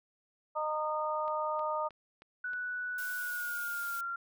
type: harmonic tone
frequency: 307 Hz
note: D#4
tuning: 23 cents flat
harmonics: 2 / 3 / 4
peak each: -35 / -35 / -35 dBFS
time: 0.55-1.89 s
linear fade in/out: 20 ms
type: click train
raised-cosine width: 0.3 ms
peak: -37 dBFS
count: 5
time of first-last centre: 1.28-2.534 s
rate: 3.19 Hz
type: tone with pitch glide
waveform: sine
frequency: 1480 to 1380.9 Hz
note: F#6 to F6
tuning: 0 to -20 cents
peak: -34 dBFS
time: 2.44-4.16 s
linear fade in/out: 5 ms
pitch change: -120 cents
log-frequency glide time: 3.12-4.04 s
type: noise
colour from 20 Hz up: blue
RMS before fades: -45 dBFS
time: 2.98-4.01 s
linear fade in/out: 5 ms
effects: none